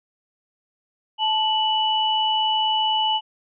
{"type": "tone pair together", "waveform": "sine", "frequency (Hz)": [872.2, 2960], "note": ["A5", "F#7"], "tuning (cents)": [-15, 0], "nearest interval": "octave + major sixth", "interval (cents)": 2115, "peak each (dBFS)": -21, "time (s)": [1.18, 3.21], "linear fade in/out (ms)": 50, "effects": []}